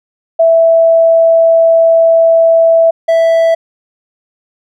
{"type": "tone pair in turn", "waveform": ["sine", "triangle"], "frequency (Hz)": [659.3, 659.3], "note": ["E5", "E5"], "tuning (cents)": [0, 0], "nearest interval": "unison", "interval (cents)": 0, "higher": "neither", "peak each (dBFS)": -4, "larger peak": "neither", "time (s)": [[0.39, 2.91], [3.08, 3.55]], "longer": "first", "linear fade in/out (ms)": 10, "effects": []}